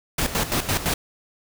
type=noise with tremolo; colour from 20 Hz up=pink; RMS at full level=-22 dBFS; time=0.18-0.94 s; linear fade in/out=5 ms; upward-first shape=square; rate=5.9 Hz; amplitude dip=70%; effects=none